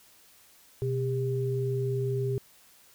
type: tone pair together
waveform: sine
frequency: 125.99 / 400 Hz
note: B2 / G4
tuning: +35 / +35 cents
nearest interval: octave + minor sixth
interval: 2000 cents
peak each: -28 / -30 dBFS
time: 0.82-2.38 s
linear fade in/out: 0 ms
effects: white hiss -58 dBFS RMS until 2.94 s